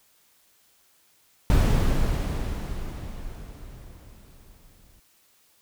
brown noise with exponential decay, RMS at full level -17 dBFS, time 1.5-5 s, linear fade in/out 1 ms, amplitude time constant 760 ms, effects white hiss -62 dBFS RMS until 5.61 s

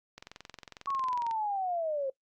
click train, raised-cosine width 0.2 ms, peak -27 dBFS, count 26, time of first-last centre 0.18-1.311 s, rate 22.1 Hz
sine linear sweep, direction down, 1122 to 523.3 Hz, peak -29 dBFS, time 0.87-2.1 s, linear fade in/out 5 ms
effects noise-tail reverb RT60 0.1 s tail -23 dB re dry + Opus 48 kbps

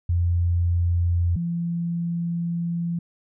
sine tone pair in turn, 86.6 / 170.37 Hz, F2 / F3, -14 / -43 cents, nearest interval octave, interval 1171 cents, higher second, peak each -18 / -23 dBFS, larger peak first, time 0.09-1.36 / 1.36-2.99 s, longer second, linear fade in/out 5 ms, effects none

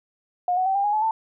sine tone with pitch steps, 717 / 743.1 / 770.2 / 798.3 / 827.4 / 857.6 / 888.9 Hz, F5 / F#5 / G5 / G5 / G#5 / A5 / A5, +45 / +7 / -31 / +31 / -7 / -45 / +17 cents, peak -19 dBFS, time 0.48-1.11 s, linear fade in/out 2 ms, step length 90 ms, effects none

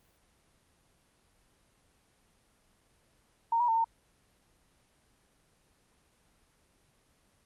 sine tone with pitch steps, 922 / 964 / 903 / 911 Hz, A#5 / B5 / A5 / A#5, -19 / -42 / +45 / -40 cents, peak -24 dBFS, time 3.52-3.844 s, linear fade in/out 5 ms, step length 81 ms, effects pink hiss -68 dBFS RMS until 7.45 s + Opus 24 kbps

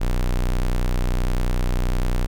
45% pulse tone, 30.73 Hz, B0, 8 cents flat, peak -18 dBFS, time 0-2.27 s, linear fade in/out 20 ms, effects none

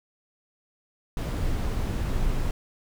brown noise, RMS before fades -26 dBFS, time 1.17-2.51 s, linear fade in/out 2 ms, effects none

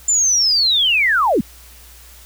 sine linear sweep, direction down, 7250 to 163.6 Hz, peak -12 dBFS, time 0.08-1.41 s, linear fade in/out 5 ms, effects added 60 Hz sine -43 dBFS peak until 2.25 s + white hiss -44 dBFS RMS until 2.25 s

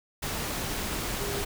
sine tone in noise, 404.2 Hz, G#4, 47 cents flat, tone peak -34 dBFS, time 1.2-1.43 s, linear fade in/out 10 ms, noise pink, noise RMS -32 dBFS, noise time 0.22-1.45 s, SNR -5 dB, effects none

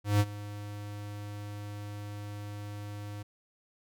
square tone with ADSR envelope, 103.2 Hz, G#2, 10 cents flat, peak -21 dBFS, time 0.04-3.23 s, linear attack 160 ms, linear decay 47 ms, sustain -18 dB, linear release 10 ms, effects none

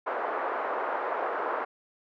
white band-pass noise, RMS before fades -31 dBFS, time 0.06-1.65 s, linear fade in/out 10 ms, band 400 to 1300 Hz, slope 24 dB/octave, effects none

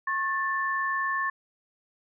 sine tone pair together, 1088 / 1764.1 Hz, C#6 / A6, -33 / +4 cents, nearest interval minor sixth, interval 837 cents, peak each -28 dBFS, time 0.07-1.3 s, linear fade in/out 5 ms, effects none

